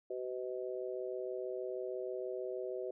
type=harmonic tone; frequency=126.3 Hz; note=B2; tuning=39 cents sharp; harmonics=3 / 4 / 5; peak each=-40 / -42 / -44 dBFS; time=0.1-2.91 s; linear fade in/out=5 ms; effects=none